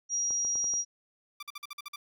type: tone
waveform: sine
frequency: 5720 Hz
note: F8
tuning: 41 cents sharp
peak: -27 dBFS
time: 0.09-0.85 s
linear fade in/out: 50 ms
type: clicks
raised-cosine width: 1 ms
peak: -32 dBFS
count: 5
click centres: 0.307 / 0.449 / 0.556 / 0.643 / 0.738 s
type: tone bursts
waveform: 15% pulse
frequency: 1174.7 Hz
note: D6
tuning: in tune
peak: -32 dBFS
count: 8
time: 1.4-1.96 s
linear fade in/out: 5 ms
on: 28 ms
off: 48 ms
effects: none